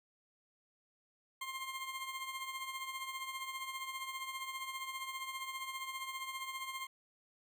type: tone with tremolo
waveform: 20% pulse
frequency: 1059 Hz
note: C6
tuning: 21 cents sharp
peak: -33 dBFS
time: 1.41-6.87 s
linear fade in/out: 5 ms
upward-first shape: triangle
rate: 15 Hz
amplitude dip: 65%
effects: none